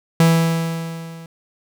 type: tone with level ramp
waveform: 45% pulse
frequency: 164.81 Hz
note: E3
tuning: in tune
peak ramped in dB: -9 to -35 dBFS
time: 0.2-1.26 s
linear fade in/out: 2 ms
effects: none